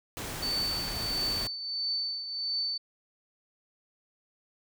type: noise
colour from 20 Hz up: pink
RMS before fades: -37 dBFS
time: 0.17-1.47 s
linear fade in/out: 0 ms
type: tone with tremolo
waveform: sine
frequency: 4527 Hz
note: C#8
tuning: 36 cents sharp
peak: -27 dBFS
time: 0.42-2.78 s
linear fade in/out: 10 ms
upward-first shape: triangle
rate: 1.5 Hz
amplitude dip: 65%
effects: none